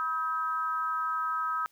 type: tone with amplitude modulation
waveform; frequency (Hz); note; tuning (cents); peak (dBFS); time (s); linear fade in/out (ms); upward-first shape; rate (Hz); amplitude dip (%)
sine; 1276; D#6; +43; -24; 0-1.66; 0; sine; 296; 80
effects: white hiss -67 dBFS RMS until 1.71 s